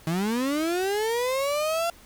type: linear sweep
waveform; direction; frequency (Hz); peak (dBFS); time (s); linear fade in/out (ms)
35% pulse; up; 155.56 to 690; -22; 0.07-1.9; 2
effects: pink hiss -52 dBFS RMS until 2.05 s